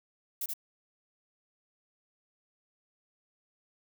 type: noise with echo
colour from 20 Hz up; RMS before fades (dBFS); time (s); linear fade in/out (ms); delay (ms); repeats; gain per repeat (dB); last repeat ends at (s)
violet; -34; 0.41-0.46; 5; 77; 1; -2; 0.537
effects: none